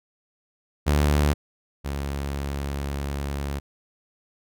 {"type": "tone pair in turn", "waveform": "sawtooth", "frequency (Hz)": [73.42, 70.21], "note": ["D2", "C#2"], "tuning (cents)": [0, 23], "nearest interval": "minor second", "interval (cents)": 77, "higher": "first", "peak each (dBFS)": [-14, -23], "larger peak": "first", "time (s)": [[0.86, 1.34], [1.84, 3.6]], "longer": "second", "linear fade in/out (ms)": 20, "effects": []}